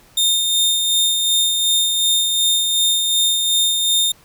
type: tone with tremolo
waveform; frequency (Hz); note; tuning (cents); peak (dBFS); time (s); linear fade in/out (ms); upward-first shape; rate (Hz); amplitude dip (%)
sawtooth; 3643; A#7; -41; -10; 0.17-4.12; 5; sine; 2.7; 35
effects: pink hiss -50 dBFS RMS until 4.24 s